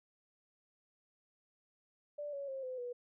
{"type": "tone with pitch steps", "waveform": "sine", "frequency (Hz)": [586, 559.9, 534.9, 511, 488.2], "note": ["D5", "C#5", "C5", "C5", "B4"], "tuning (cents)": [-4, 17, 38, -41, -20], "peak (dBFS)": -39, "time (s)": [2.18, 2.93], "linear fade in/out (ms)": 10, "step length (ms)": 150, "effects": []}